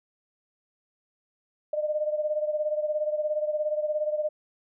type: beating tone pair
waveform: sine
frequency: 603 / 620 Hz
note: D5 / D#5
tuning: +46 / -6 cents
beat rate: 17 Hz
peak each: -26 / -31 dBFS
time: 1.73-4.29 s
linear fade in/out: 5 ms
effects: none